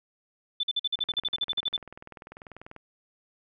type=tone bursts; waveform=sine; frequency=3520 Hz; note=A7; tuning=in tune; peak=-24 dBFS; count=15; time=0.6-1.767 s; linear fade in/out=5 ms; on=33 ms; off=48 ms
type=click train; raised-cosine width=0.5 ms; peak=-28 dBFS; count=37; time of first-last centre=0.99-2.763 s; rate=20.3 Hz
effects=none